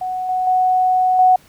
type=tone with level steps; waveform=sine; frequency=740 Hz; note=F#5; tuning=in tune; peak=-20 / -16 / -12 / -8 dBFS; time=0.01-1.36 s; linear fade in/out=5 ms; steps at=0.29 / 0.47 / 1.19 s; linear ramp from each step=2 ms; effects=pink hiss -50 dBFS RMS until 1.48 s